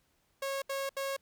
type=tone bursts; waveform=sawtooth; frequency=547 Hz; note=C#5; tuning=23 cents flat; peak=-29 dBFS; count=3; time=0.42-1.166 s; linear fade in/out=5 ms; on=200 ms; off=73 ms; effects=pink hiss -73 dBFS RMS until 1.21 s